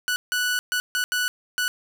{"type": "tone bursts at uneven times", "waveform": "sawtooth", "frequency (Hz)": 1480, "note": "F#6", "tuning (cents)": 0, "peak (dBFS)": -18, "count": 6, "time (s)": [[0.08, 0.16], [0.32, 0.59], [0.72, 0.8], [0.95, 1.04], [1.12, 1.28], [1.58, 1.68]], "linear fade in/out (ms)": 0, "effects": []}